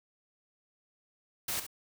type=noise with echo; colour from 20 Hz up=white; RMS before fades=-34 dBFS; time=1.48-1.6 s; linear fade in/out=5 ms; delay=66 ms; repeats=1; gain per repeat=-9 dB; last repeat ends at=1.666 s; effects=none